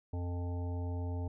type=harmonic tone; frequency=88 Hz; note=F2; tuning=14 cents sharp; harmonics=1 / 3 / 5 / 7 / 9 / 10; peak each=-34 / -44 / -48 / -51 / -53 / -54 dBFS; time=0.13-1.28 s; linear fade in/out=5 ms; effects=none